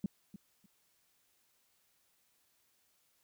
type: tone with echo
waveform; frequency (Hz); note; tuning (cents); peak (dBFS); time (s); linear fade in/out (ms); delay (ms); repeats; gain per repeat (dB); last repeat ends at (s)
sine; 197.7; G3; +15; -29; 0.04-0.06; 2; 300; 2; -15; 0.66
effects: tanh soft clip ceiling -25 dBFS + white hiss -74 dBFS RMS until 3.23 s